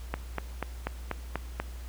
click train, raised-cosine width 0.5 ms, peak -15 dBFS, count 7, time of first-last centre 0.14-1.6 s, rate 4.11 Hz, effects added 60 Hz sine -38 dBFS peak until 1.88 s + pink hiss -52 dBFS RMS until 1.88 s

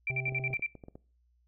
sine tone bursts, 2349 Hz, D7, in tune, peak -29 dBFS, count 7, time 0.07-0.663 s, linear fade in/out 2 ms, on 41 ms, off 51 ms
harmonic tone, 130.5 Hz, C3, 4 cents flat, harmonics 1 / 3 / 5 / 6, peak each -35 / -45 / -49 / -51 dBFS, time 0.1-0.54 s, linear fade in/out 0 ms
clicks, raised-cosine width 2 ms, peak -33 dBFS, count 9, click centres 0.283 / 0.323 / 0.396 / 0.505 / 0.595 / 0.753 / 0.838 / 0.884 / 0.955 s
effects noise-tail reverb RT60 0.4 s tail -22 dB re dry + added 60 Hz sine -66 dBFS peak until 1.47 s

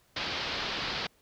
white low-pass noise, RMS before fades -34 dBFS, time 0.16-1.07 s, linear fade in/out 5 ms, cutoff 4800 Hz, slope 48 dB/octave, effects pink hiss -66 dBFS RMS until 1.21 s

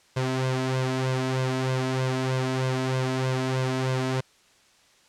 sawtooth tone with flanger, 130 Hz, C3, 11 cents flat, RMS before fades -26 dBFS, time 0.16-4.21 s, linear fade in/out 10 ms, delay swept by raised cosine 1.9 to 3.1 ms, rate 3.2 Hz, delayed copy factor +0.65, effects white hiss -59 dBFS RMS until 5.08 s + low-pass 7000 Hz 12 dB/octave

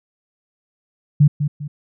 sine tone with echo, 146.83 Hz, D3, in tune, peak -7 dBFS, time 1.2-1.28 s, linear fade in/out 10 ms, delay 200 ms, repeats 2, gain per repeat -9 dB, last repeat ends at 1.68 s, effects none

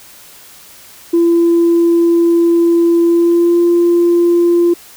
sine tone with pitch glide, 339 to 344.9 Hz, E4 to F4, +49 to -22 cents, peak -6 dBFS, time 1.13-4.74 s, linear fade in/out 10 ms, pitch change +29 cents, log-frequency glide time 3.04-3.6 s, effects tanh soft clip ceiling -4 dBFS + white hiss -39 dBFS RMS until 4.96 s

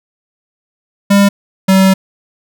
square tone pair in turn, 200 / 191.02 Hz, G3 / G3, +35 / -45 cents, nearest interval minor second, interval 80 cents, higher first, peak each -6 dBFS, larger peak neither, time 1.1-1.29 / 1.68-1.94 s, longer second, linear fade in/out 10 ms, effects none

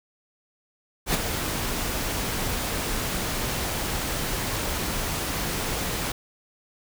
pink noise with ADSR envelope, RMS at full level -21 dBFS, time 1.06-6.12 s, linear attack 80 ms, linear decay 21 ms, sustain -7 dB, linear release 5 ms, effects none

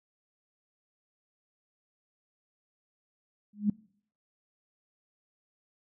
sine tone with exponential growth, 207.3 Hz, G#3, 3 cents flat, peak -19 dBFS, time 3.53-3.7 s, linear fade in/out 5 ms, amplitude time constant 36 ms, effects noise-tail reverb RT60 0.6 s tail -24 dB re dry

